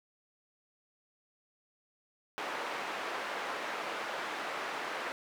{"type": "band-pass noise", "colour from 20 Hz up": "white", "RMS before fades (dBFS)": -38, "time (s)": [2.38, 5.12], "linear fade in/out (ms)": 0, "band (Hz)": [410, 1600], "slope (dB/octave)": 12, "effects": []}